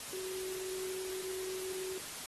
sine tone in noise, 374.9 Hz, F#4, 23 cents sharp, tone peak -39 dBFS, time 0.13-1.98 s, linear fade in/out 2 ms, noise white, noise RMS -44 dBFS, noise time 0-2.26 s, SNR +2 dB, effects AAC 32 kbps

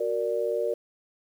sine chord, Gb augmented, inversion none, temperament equal, 370 / 466.2 / 587.3 Hz, Gb4 / Bb4 / D5, 0 / 0 / 0 cents, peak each -32 / -27 / -29 dBFS, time 0-0.74 s, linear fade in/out 5 ms, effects 9-bit

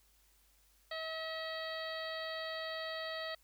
harmonic tone, 642 Hz, E5, 46 cents flat, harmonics 1 / 2 / 3 / 4 / 5 / 6 / 7, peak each -42 / -47 / -44 / -55 / -50 / -48 / -49 dBFS, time 0.91-3.35 s, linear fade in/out 5 ms, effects added 50 Hz sine -70 dBFS peak until 3.43 s + white hiss -70 dBFS RMS until 3.43 s

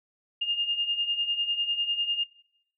sine beating tone pair, 2818 / 2828 Hz, F7 / F7, +15 / +21 cents, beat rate 10 Hz, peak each -31 / -27 dBFS, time 0.41-2.24 s, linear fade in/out 10 ms, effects noise-tail reverb RT60 0.8 s tail -19 dB re dry

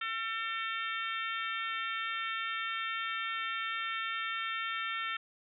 harmonic tone, 450.3 Hz, A4, 40 cents sharp, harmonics 3 / 4 / 5 / 6 / 7 / 8, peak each -37 / -39 / -41 / -43 / -44 / -45 dBFS, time 0.01-5.17 s, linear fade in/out 5 ms, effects none

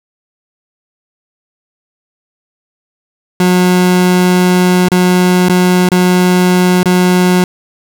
30% pulse tone with dropouts, 181.1 Hz, F#3, 37 cents flat, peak -4 dBFS, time 3.4-7.44 s, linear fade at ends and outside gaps 2 ms, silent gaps 4.886-4.917 / 5.486-5.495 / 5.889-5.917 / 6.831-6.857 s, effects 7-bit

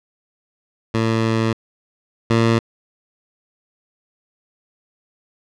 15% pulse tone pair in turn, 112.6 / 114.7 Hz, A2 / A#2, +40 / -28 cents, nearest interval unison, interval 32 cents, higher second, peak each -10 / -7 dBFS, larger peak second, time 0.94-1.53 / 2.3-2.59 s, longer first, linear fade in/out 5 ms, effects low-pass 5000 Hz 12 dB/octave

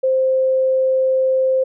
sine tone, 523.3 Hz, C5, in tune, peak -13 dBFS, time 0.03-1.64 s, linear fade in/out 10 ms, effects none

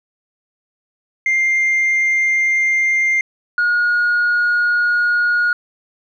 sine tone pair in turn, 2103 / 1440.2 Hz, C7 / F#6, +8 / -47 cents, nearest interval perfect fifth, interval 655 cents, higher first, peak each -11 dBFS, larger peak neither, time 1.26-3.21 / 3.58-5.53 s, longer neither, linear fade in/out 2 ms, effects tanh soft clip ceiling -11 dBFS

